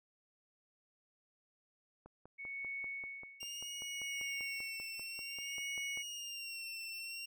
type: click train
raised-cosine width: 1 ms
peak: -40 dBFS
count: 21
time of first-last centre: 2.06-5.974 s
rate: 5.11 Hz
type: tone with tremolo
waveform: sine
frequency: 2217 Hz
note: C#7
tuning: in tune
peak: -39 dBFS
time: 2.38-6.03 s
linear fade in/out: 20 ms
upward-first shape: sine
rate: 0.65 Hz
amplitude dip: 95%
type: tone with vibrato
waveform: 25% pulse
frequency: 2791 Hz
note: F7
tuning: 2 cents flat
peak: -39 dBFS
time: 3.4-7.26 s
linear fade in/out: 10 ms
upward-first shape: sine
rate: 0.51 Hz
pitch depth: 63 cents each way
effects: none